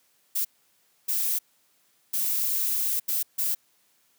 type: noise bursts at uneven times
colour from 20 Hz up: violet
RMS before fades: -26 dBFS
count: 5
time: 0.35-0.45 / 1.08-1.39 / 2.13-3 / 3.08-3.23 / 3.38-3.55 s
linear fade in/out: 10 ms
effects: white hiss -66 dBFS RMS until 4.18 s + high-pass 100 Hz 12 dB/octave